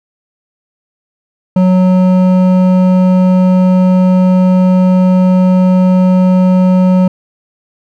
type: tone with hard clipping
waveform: sine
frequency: 184.3 Hz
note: F#3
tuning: 7 cents flat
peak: -7 dBFS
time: 1.56-7.08 s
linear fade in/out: 5 ms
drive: 10 dB
effects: none